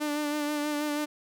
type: tone with vibrato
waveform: sawtooth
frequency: 296.5 Hz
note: D4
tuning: 17 cents sharp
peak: -24 dBFS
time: 0-1.06 s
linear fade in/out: 20 ms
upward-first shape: sine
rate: 6.2 Hz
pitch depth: 27 cents each way
effects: none